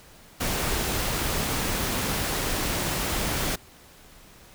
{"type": "noise", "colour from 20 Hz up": "pink", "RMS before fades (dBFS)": -27, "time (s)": [0.4, 3.56], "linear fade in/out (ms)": 10, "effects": ["pink hiss -51 dBFS RMS until 4.54 s"]}